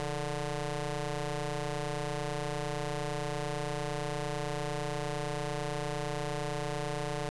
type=ring-modulated tone; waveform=15% pulse; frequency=149.7 Hz; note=D3; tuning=33 cents sharp; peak=-23 dBFS; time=0-7.29 s; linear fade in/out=0 ms; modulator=285 Hz; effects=resampled to 24000 Hz